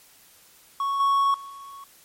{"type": "tone with level steps", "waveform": "triangle", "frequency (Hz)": 1108.7, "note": "C#6", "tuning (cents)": 0, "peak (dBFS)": [-21, -16, -35, -37], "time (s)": [0.8, 1.84], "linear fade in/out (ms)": 2, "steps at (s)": [1, 1.34, 1.5], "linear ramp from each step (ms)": 2, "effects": ["white hiss -54 dBFS RMS until 2.04 s", "MP3 64 kbps"]}